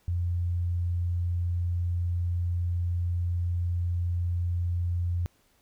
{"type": "tone", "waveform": "sine", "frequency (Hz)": 87.31, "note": "F2", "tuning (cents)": 0, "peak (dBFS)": -25, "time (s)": [0.08, 5.26], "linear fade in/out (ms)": 0, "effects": ["pink hiss -66 dBFS RMS until 5.61 s"]}